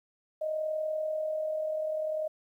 sine tone with amplitude modulation, 622.3 Hz, D#5, in tune, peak -27 dBFS, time 0.41-2.28 s, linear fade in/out 10 ms, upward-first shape sine, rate 40.4 Hz, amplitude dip 45%, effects 11-bit

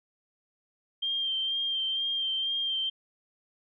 sine tone with vibrato, 3173 Hz, G7, 20 cents sharp, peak -27 dBFS, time 1.02-2.9 s, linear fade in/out 10 ms, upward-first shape sine, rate 2.1 Hz, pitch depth 24 cents each way, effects none

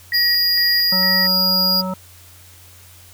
sine tone with tremolo, 1902 Hz, A#6, 34 cents sharp, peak -19 dBFS, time 0.12-1.27 s, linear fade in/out 2 ms, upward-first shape square, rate 2.2 Hz, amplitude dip 50%
square tone, 4861 Hz, D#8, 41 cents flat, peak -15 dBFS, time 0.13-1.82 s, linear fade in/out 20 ms
harmonic tone, 186.2 Hz, F#3, 11 cents sharp, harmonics 1 / 3 / 5 / 7, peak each -23 / -28 / -30 / -31 dBFS, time 0.92-1.94 s, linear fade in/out 5 ms
effects added 89 Hz sine -46 dBFS peak until 3.13 s + white hiss -46 dBFS RMS until 3.13 s

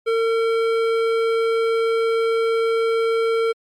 sine tone with hard clipping, 454.4 Hz, A#4, 44 cents flat, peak -19 dBFS, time 0.06-3.53 s, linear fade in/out 20 ms, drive 13 dB, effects Opus 48 kbps

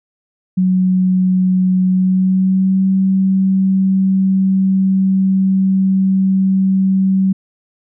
sine tone with pitch glide, 185 to 190.97 Hz, F#3 to G3, 0 to -45 cents, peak -10 dBFS, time 0.57-7.33 s, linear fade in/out 10 ms, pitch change +55 cents, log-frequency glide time 1.87-2.86 s, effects none

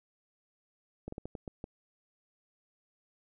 slowing click train, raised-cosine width 2 ms, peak -26 dBFS, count 7, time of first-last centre 1.08-1.641 s, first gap 44 ms, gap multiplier 1.3, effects none

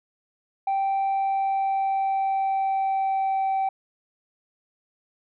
sine tone with pitch glide, 781 to 772.5 Hz, G5 to G5, -7 to -26 cents, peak -19 dBFS, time 0.67-3.69 s, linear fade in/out 5 ms, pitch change -19 cents, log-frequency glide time 1.06-3.57 s, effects tanh soft clip ceiling -20 dBFS

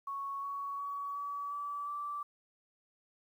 sine tone with pitch steps, 1108.7 / 1119.6 / 1130.7 / 1141.8 / 1153.1 / 1164.5 Hz, C#6 / C#6 / C#6 / D6 / D6 / D6, 0 / +17 / +34 / -49 / -32 / -15 cents, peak -36 dBFS, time 0.07-2.23 s, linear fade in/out 5 ms, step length 360 ms, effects 11-bit

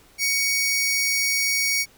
sawtooth tone pair together, 2238 / 5639 Hz, C#7 / F8, +16 / +16 cents, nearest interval octave + major third, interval 1600 cents, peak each -18 / -23 dBFS, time 0.18-1.86 s, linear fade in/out 50 ms, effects pink hiss -54 dBFS RMS until 1.97 s

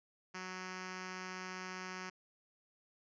5% pulse tone with notch filter, 185 Hz, F#3, in tune, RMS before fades -45 dBFS, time 0.34-2.1 s, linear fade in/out 10 ms, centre 610 Hz, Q 1.5, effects resampled to 16000 Hz

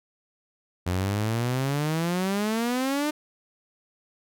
sawtooth exponential sweep, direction up, 87.31 to 305.7 Hz, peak -20 dBFS, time 0.86-3.11 s, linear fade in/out 10 ms, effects none

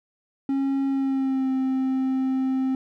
triangle tone with pitch glide, 272.7 to 262.8 Hz, C#4 to C4, -28 to +8 cents, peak -19 dBFS, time 0.49-2.75 s, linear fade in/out 2 ms, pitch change -64 cents, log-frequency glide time 0.87-1.51 s, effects none

